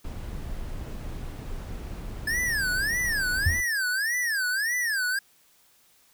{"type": "noise", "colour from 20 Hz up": "brown", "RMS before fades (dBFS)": -35, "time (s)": [0.04, 3.61], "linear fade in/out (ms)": 10}
{"type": "tone with vibrato", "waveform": "square", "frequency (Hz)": 1709, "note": "G#6", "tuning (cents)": 49, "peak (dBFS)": -25, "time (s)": [2.27, 5.19], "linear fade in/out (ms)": 5, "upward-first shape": "sine", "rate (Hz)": 1.7, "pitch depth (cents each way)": 260}
{"type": "tone with exponential decay", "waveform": "sine", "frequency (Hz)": 83, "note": "E2", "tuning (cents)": 12, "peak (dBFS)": -16, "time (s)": [3.46, 3.65], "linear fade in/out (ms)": 5, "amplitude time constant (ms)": 41}
{"effects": ["white hiss -61 dBFS RMS until 6.13 s"]}